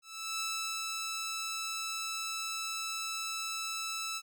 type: tone with ADSR envelope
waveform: 10% pulse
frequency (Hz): 1316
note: E6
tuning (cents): -3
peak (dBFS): -25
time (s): 0.02-4.22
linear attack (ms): 370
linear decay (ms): 420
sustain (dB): -2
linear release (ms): 51
effects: none